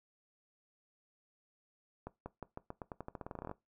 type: accelerating click train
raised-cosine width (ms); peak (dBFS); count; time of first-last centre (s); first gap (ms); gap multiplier
1; -28; 20; 2.07-3.514; 190; 0.88
effects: noise-tail reverb RT60 0.2 s tail -19 dB re dry